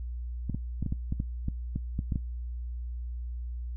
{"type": "clicks", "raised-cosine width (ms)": 5, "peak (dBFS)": -18, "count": 12, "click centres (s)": [0.497, 0.546, 0.826, 0.863, 0.924, 1.124, 1.201, 1.484, 1.76, 1.991, 2.122, 2.158], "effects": ["noise-tail reverb RT60 0.1 s tail -19 dB re dry", "added 60 Hz sine -33 dBFS peak until 3.76 s"]}